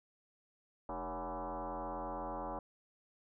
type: tone with frequency modulation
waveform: sine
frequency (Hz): 130.81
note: C3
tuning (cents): 0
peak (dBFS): -38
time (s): 0.89-2.59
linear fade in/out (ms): 2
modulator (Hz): 173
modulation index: 5.8
effects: none